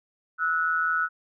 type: tone pair together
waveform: sine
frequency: 1306.8 / 1472 Hz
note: E6 / F#6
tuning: -15 / -9 cents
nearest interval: major second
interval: 206 cents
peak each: -26 / -24 dBFS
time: 0.38-1.09 s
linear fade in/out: 50 ms
effects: none